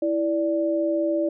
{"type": "tone pair together", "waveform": "sine", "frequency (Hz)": [329.4, 585], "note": ["E4", "D5"], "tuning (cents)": [-1, -7], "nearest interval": "minor seventh", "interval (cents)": 994, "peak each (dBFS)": -23, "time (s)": [0.02, 1.29], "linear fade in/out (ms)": 5, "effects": []}